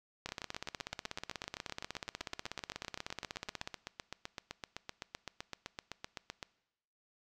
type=two click trains; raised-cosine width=0.2 ms; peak=-23 / -21 dBFS; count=49 / 57; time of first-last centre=0.29-6.428 / 0.26-3.675 s; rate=7.82 / 16.4 Hz; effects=noise-tail reverb RT60 0.9 s tail -21 dB re dry